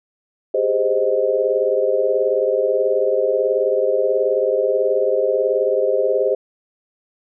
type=chord; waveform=sine; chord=Ab major seventh; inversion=third; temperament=equal with one note detuned; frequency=392 / 410.5 / 523.3 / 622.3 Hz; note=G4 / Ab4 / C5 / Eb5; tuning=0 / -20 / 0 / 0 cents; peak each=-23 / -21 / -18 / -22 dBFS; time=0.54-6.35 s; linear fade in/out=5 ms; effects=none